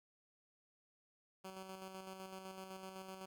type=tone with tremolo; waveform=10% pulse; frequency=189.6 Hz; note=F#3; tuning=43 cents sharp; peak=-39 dBFS; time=1.44-3.26 s; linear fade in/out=10 ms; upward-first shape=square; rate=7.9 Hz; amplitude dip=40%; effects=none